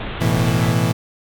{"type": "low-pass noise", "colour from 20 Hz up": "pink", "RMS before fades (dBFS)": -28, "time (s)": [0, 0.72], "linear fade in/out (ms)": 0, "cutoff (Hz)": 3800, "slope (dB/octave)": 96}
{"type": "chord", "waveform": "35% pulse", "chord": "A suspended second", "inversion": "none", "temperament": "equal with one note detuned", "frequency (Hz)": [110, 124.04, 164.81], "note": ["A2", "B2", "E3"], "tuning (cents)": [0, 8, 0], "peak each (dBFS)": [-18, -18, -18], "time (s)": [0.2, 0.93], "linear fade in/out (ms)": 20}
{"effects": []}